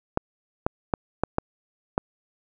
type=clicks; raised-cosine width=1 ms; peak=-7 dBFS; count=6; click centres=0.174 / 0.665 / 0.938 / 1.236 / 1.384 / 1.979 s; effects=none